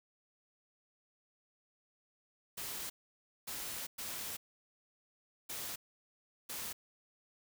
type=noise bursts at uneven times; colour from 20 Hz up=white; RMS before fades=-42 dBFS; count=5; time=2.57-2.9 / 3.47-3.87 / 3.98-4.37 / 5.49-5.76 / 6.49-6.73 s; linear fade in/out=10 ms; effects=none

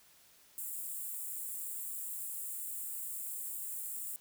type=high-pass noise; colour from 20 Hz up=white; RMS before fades=-41 dBFS; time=0.58-4.16 s; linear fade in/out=0 ms; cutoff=7300 Hz; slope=96 dB/octave; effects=white hiss -63 dBFS RMS until 4.2 s

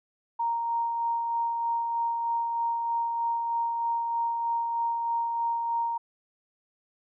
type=tone with tremolo; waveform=sine; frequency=931 Hz; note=A#5; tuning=2 cents flat; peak=-24 dBFS; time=0.39-5.98 s; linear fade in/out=10 ms; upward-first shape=sine; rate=3.2 Hz; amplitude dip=30%; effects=none

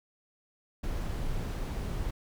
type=noise; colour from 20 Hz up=brown; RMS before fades=-33 dBFS; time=0.83-2.11 s; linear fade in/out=10 ms; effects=none

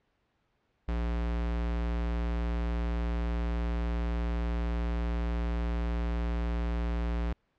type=tone; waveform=square; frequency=58.27 Hz; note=A#1; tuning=in tune; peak=-29 dBFS; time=0.88-7.33 s; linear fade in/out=5 ms; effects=pink hiss -74 dBFS RMS until 7.58 s + low-pass 3000 Hz 12 dB/octave

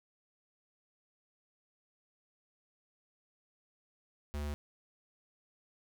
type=tone; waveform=square; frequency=73.42 Hz; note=D2; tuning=in tune; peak=-36 dBFS; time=4.34-4.54 s; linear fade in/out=0 ms; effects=none

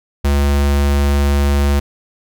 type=tone; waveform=square; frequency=70.9 Hz; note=C#2; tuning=40 cents sharp; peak=-12 dBFS; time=0.24-1.8 s; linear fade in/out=10 ms; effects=none

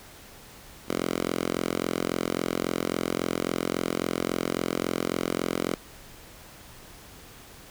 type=tone with high-pass filter; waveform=5% pulse; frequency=43.65 Hz; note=F1; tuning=in tune; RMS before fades=-29 dBFS; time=0.88-5.76 s; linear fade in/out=10 ms; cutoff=240 Hz; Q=1; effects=pink hiss -48 dBFS RMS until 7.7 s

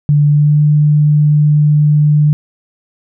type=tone with pitch glide; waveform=sine; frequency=146.83 to 149.31 Hz; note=D3 to D3; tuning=0 to +29 cents; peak=-6 dBFS; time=0.09-2.33 s; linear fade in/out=0 ms; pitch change=+29 cents; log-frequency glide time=0.28-0.59 s; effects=none

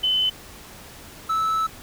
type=tone pair in turn; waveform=sine / triangle; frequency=3033 / 1308 Hz; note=F#7 / E6; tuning=+42 / -14 cents; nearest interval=octave + minor third; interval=1456 cents; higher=first; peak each=-18 / -18 dBFS; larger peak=neither; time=0.03-0.3 / 1.29-1.67 s; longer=second; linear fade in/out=10 ms; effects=pink hiss -43 dBFS RMS until 1.82 s

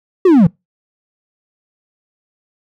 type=linear sweep; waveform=triangle; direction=down; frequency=392 to 150.2 Hz; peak=-3 dBFS; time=0.25-0.47 s; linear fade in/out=5 ms; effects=noise-tail reverb RT60 0.2 s tail -26 dB re dry

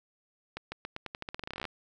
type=accelerating click train; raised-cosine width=0.3 ms; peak=-21 dBFS; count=21; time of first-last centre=0.57-1.653 s; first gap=150 ms; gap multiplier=0.87; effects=none

